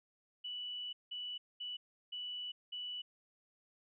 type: tone bursts at uneven times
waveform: sine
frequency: 2960 Hz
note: F#7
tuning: in tune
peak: -40 dBFS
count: 5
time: 0.44-0.93 / 1.11-1.38 / 1.6-1.77 / 2.12-2.52 / 2.72-3.02 s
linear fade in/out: 10 ms
effects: none